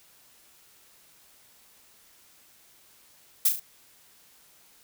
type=noise with echo; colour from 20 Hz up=violet; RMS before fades=-20 dBFS; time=3.45-3.49 s; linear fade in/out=5 ms; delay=36 ms; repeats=3; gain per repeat=-6 dB; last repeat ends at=3.598 s; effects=white hiss -58 dBFS RMS until 4.83 s